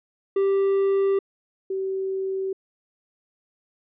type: tone pair in turn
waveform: triangle / sine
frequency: 392 / 383.5 Hz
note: G4 / G4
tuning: 0 / -38 cents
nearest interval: unison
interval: 38 cents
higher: first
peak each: -16 / -24 dBFS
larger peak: first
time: 0.36-1.19 / 1.7-2.53 s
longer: neither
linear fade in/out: 5 ms
effects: resampled to 8000 Hz